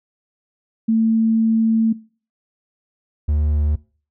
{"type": "tone pair in turn", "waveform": ["sine", "triangle"], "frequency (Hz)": [223.9, 74.72], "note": ["A3", "D2"], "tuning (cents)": [30, 30], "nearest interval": "octave + perfect fifth", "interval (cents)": 1900, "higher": "first", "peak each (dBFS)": -13, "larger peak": "neither", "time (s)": [[0.88, 1.93], [3.28, 3.76]], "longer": "first", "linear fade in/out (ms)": 10, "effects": ["noise-tail reverb RT60 0.4 s tail -21 dB re dry"]}